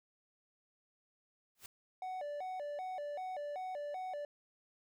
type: noise with exponential growth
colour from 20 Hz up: white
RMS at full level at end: -46 dBFS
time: 1.55-1.66 s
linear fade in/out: 1 ms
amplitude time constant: 23 ms
type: tone with vibrato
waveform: triangle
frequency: 659.3 Hz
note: E5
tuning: in tune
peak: -37 dBFS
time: 2.02-4.25 s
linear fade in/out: 2 ms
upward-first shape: square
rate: 2.6 Hz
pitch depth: 210 cents each way
effects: none